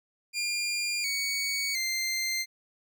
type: tone with pitch steps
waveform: 20% pulse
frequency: 2400 / 2239 / 2089 Hz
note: D7 / C#7 / C7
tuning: +37 / +17 / -3 cents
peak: -23 dBFS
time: 0.33-2.46 s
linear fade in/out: 50 ms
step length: 710 ms
effects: none